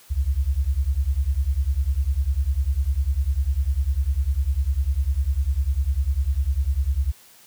sine beating tone pair, 63.5 / 73.5 Hz, B1 / D2, +49 / +2 cents, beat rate 10 Hz, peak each -22 dBFS, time 0.1-7.12 s, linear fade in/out 20 ms, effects white hiss -51 dBFS RMS until 7.46 s

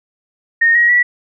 sine tone with pitch steps, 1846 / 1894.6 / 1944.5 Hz, A#6 / A#6 / B6, -17 / +28 / -27 cents, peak -8 dBFS, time 0.61-1.03 s, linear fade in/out 10 ms, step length 140 ms, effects none

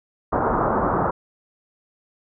white low-pass noise, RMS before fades -21 dBFS, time 0.32-1.11 s, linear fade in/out 10 ms, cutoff 1300 Hz, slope 48 dB/octave, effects none

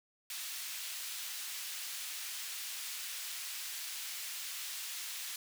pink high-pass noise, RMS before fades -42 dBFS, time 0.3-5.36 s, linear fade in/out 2 ms, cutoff 2600 Hz, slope 12 dB/octave, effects none

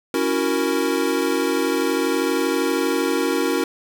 square chord, F# dominant seventh, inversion second, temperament equal, 277.2 / 329.6 / 370 / 466.2 Hz, C#4 / E4 / F#4 / A#4, 0 / 0 / 0 / 0 cents, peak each -25 dBFS, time 0.14-3.64 s, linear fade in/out 2 ms, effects none

